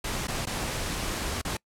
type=noise with dropouts; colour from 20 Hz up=pink; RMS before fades=-31 dBFS; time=0.04-1.57 s; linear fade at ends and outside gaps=5 ms; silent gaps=0.272-0.281 / 0.456-0.469 / 1.416-1.449 s; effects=noise-tail reverb RT60 0.1 s tail -25 dB re dry + low-pass 11000 Hz 12 dB/octave